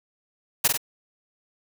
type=noise with echo; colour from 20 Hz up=white; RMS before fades=-18 dBFS; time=0.64-0.68 s; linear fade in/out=10 ms; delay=48 ms; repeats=2; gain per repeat=-4 dB; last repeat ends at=0.776 s; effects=none